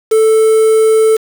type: tone with quantisation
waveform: triangle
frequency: 440 Hz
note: A4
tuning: in tune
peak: -4 dBFS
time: 0.11-1.17 s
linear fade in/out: 10 ms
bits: 4
effects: none